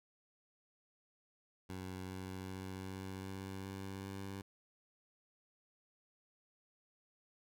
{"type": "tone with pitch steps", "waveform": "15% pulse", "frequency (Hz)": [93, 93.76, 94.52, 95.28, 96.06, 96.84, 97.62], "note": ["F#2", "F#2", "F#2", "G2", "G2", "G2", "G2"], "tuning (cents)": [9, 23, 37, -49, -35, -21, -7], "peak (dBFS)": -37, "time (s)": [1.69, 4.42], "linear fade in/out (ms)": 10, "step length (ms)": 390, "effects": []}